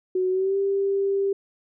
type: tone with pitch glide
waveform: sine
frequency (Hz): 370.1 to 394.4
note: F#4 to G4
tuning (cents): 0 to +11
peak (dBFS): -20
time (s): 0.15-1.33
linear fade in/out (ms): 5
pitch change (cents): +111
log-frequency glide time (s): 0.3-0.57
effects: none

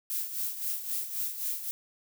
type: noise with tremolo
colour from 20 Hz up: violet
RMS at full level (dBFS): -31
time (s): 0.1-1.71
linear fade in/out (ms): 0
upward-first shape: sine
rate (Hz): 3.8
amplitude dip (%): 65
effects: none

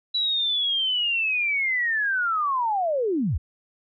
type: linear sweep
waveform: sine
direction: down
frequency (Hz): 3951 to 52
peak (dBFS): -21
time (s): 0.14-3.38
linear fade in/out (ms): 10
effects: none

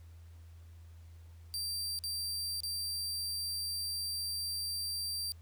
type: tone with dropouts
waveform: sawtooth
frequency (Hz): 4699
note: D8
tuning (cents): 0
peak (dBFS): -32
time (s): 1.54-5.32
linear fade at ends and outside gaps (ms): 0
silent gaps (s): 1.989-2.038 / 2.604-2.634
effects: added 83 Hz sine -50 dBFS peak until 5.41 s + pink hiss -68 dBFS RMS until 5.41 s

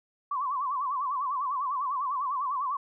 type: tone with vibrato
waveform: sine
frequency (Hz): 1080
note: C#6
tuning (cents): -45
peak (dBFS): -27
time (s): 0.31-2.77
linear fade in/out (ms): 5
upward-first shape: sine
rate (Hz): 10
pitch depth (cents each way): 140
effects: none

